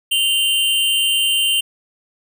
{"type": "tone pair together", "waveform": "square", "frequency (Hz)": [2802, 3091], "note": ["F7", "G7"], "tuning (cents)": [5, -25], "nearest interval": "major second", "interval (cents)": 170, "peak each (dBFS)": -18, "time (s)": [0.11, 1.61], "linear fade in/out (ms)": 10, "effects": []}